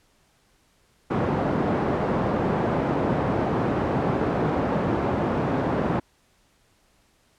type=band-pass noise; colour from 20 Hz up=pink; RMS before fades=-24 dBFS; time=1.1-6 s; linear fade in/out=10 ms; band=130 to 910 Hz; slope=12 dB/octave; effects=pink hiss -63 dBFS RMS until 7.38 s + low-pass 11000 Hz 12 dB/octave